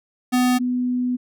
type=tone pair in turn; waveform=square / sine; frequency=250 / 248.6 Hz; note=B3 / B3; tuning=+21 / +12 cents; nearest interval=unison; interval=9 cents; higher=first; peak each=-16 / -19 dBFS; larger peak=first; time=0.32-0.59 / 0.59-1.17 s; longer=second; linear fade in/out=20 ms; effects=none